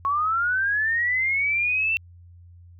sine linear sweep, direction up, 1093 to 2700 Hz, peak -20 dBFS, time 0.05-1.97 s, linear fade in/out 0 ms, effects added 87 Hz sine -45 dBFS peak until 2.79 s

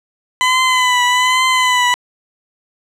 20% pulse tone with vibrato, 1007 Hz, B5, 33 cents sharp, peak -6 dBFS, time 0.41-1.94 s, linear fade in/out 0 ms, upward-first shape triangle, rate 1.2 Hz, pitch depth 48 cents each way, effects low-pass 8000 Hz 12 dB/octave

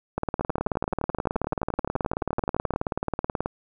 two click trains, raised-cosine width 1 ms, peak -13 / -11 dBFS, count 28 / 62, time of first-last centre 0.41-2.738 / 0.18-3.46 s, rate 11.6 / 18.6 Hz, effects none

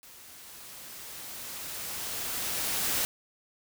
white noise with level ramp, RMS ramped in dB -51 to -28 dBFS, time 0.03-3.05 s, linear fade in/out 0 ms, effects none

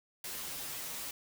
white noise with comb filter, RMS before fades -41 dBFS, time 0.24-1.11 s, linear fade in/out 2 ms, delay 9.2 ms, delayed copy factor -0.75, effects none

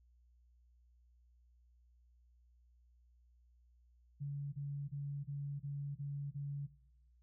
sine tone bursts, 142.1 Hz, C#3, 43 cents sharp, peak -38 dBFS, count 7, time 4.2-6.672 s, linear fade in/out 20 ms, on 330 ms, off 27 ms, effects noise-tail reverb RT60 0.9 s tail -20 dB re dry + added 60 Hz sine -65 dBFS peak until 7.22 s

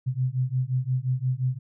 sine beating tone pair, 125.5 / 131.2 Hz, B2 / C3, +28 / +5 cents, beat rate 5.7 Hz, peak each -26 dBFS, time 0.06-1.59 s, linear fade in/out 20 ms, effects none

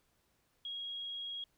sine tone, 3292 Hz, G#7, 16 cents flat, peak -39 dBFS, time 0.65-1.44 s, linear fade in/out 2 ms, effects pink hiss -75 dBFS RMS until 1.57 s

